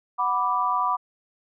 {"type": "chord", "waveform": "sine", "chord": "B minor", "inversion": "second", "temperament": "equal", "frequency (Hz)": [740, 987.8, 1174.7], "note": ["F#5", "B5", "D6"], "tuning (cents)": [0, 0, 0], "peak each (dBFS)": [-29, -24, -24], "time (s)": [0.18, 0.97], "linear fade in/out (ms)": 20, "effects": []}